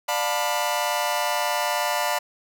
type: chord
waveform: sawtooth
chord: B half-diminished seventh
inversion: first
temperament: just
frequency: 592.7 / 711.2 / 889 / 987.8 Hz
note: D5 / F5 / A5 / B5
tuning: +16 / +31 / +18 / 0 cents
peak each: -24 dBFS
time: 0.08-2.19 s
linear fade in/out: 10 ms
effects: none